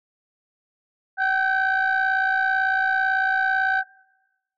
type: tone cluster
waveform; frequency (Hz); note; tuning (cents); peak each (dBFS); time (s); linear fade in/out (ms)
sine; 763 / 1525 / 1583; G5 / G6 / G6; -47 / -48 / +17; -22 / -20 / -24; 1.17-3.84; 50
effects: noise-tail reverb RT60 1.0 s tail -23 dB re dry + tanh soft clip ceiling -14 dBFS